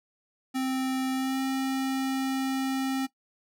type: tone with pitch glide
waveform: square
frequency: 261.6 to 266 Hz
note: C4 to C4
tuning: 0 to +29 cents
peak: -27 dBFS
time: 0.54-3.07 s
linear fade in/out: 20 ms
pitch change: +29 cents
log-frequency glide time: 1.12-1.41 s
effects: noise-tail reverb RT60 0.1 s tail -17 dB re dry